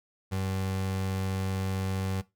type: tone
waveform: 30% pulse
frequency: 95.4 Hz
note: G2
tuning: 47 cents flat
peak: -26 dBFS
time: 0.31-2.22 s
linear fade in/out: 20 ms
effects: noise-tail reverb RT60 0.2 s tail -18 dB re dry